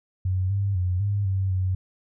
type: tone with pitch steps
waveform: sine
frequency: 93 / 99.3 / 90.7 / 101.3 / 95.8 / 93.1 Hz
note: F#2 / G2 / F#2 / G#2 / G2 / F#2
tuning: +9 / +23 / -34 / -43 / -39 / +11 cents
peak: -21 dBFS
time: 0.25-1.75 s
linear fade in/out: 5 ms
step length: 250 ms
effects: none